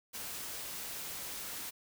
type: noise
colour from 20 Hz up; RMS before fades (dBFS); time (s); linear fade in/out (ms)
white; -42; 0.13-1.71; 20
effects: none